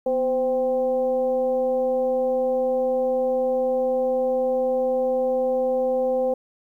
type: tone with frequency modulation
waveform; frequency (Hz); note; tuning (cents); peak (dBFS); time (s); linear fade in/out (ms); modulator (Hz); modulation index
sine; 516; C5; -24; -19; 0.06-6.34; 5; 268; 0.53
effects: 10-bit